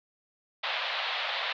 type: band-pass noise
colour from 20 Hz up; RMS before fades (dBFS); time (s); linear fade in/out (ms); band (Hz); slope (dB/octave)
white; -32; 0.63-1.53; 10; 540 to 4000; 48
effects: none